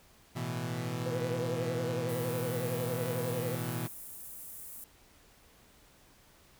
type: chord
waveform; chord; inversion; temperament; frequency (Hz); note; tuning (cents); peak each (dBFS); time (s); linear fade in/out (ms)
sawtooth; A suspended second; none; equal; 110 / 123.47 / 164.81; A2 / B2 / E3; 0 / 0 / 0; -38 / -32 / -34; 0.35-3.88; 20
type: tone with vibrato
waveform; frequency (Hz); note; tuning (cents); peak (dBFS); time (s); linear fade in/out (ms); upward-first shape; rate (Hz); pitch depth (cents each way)
sine; 493.9; B4; 0; -34; 1.06-3.55; 2; sine; 11; 72
type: high-pass noise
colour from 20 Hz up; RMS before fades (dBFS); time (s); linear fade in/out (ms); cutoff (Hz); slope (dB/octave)
pink; -46; 2.09-4.84; 0; 9500; 24
effects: pink hiss -61 dBFS RMS until 6.59 s